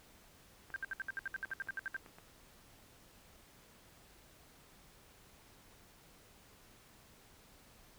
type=clicks; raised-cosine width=0.5 ms; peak=-38 dBFS; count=7; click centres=0.703 / 1.456 / 1.506 / 1.674 / 1.947 / 2.062 / 2.185 s
type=tone bursts; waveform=sine; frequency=1575 Hz; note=G6; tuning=8 cents sharp; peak=-36 dBFS; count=15; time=0.74-1.965 s; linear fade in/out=0 ms; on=21 ms; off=65 ms
effects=pink hiss -62 dBFS RMS until 7.98 s